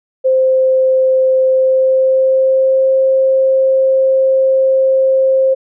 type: tone with pitch glide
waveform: sine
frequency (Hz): 522 to 529.6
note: C5 to C5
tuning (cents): -4 to +21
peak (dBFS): -8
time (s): 0.24-5.55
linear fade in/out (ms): 20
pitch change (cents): +25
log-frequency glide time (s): 1.48-2.91
effects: none